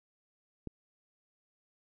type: click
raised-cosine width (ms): 3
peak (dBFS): -26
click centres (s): 0.673
effects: none